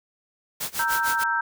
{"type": "noise with tremolo", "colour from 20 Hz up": "white", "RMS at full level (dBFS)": -28, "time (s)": [0.6, 1.24], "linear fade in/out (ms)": 10, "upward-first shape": "sine", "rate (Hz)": 6.6, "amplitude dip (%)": 95}
{"type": "chord", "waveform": "sine", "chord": "E diminished", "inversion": "second", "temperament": "equal", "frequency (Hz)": [932.3, 1318.5, 1568], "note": ["Bb5", "E6", "G6"], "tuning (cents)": [0, 0, 0], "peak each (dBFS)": [-26, -28, -24], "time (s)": [0.79, 1.41], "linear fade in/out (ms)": 5}
{"effects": []}